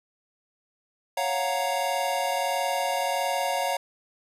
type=chord; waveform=square; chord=Gb major seventh; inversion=second; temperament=equal; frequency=554.4 / 698.5 / 740 / 932.3 Hz; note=Db5 / F5 / Gb5 / Bb5; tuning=0 / 0 / 0 / 0 cents; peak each=-31 dBFS; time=1.17-3.77 s; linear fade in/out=5 ms; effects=resampled to 32000 Hz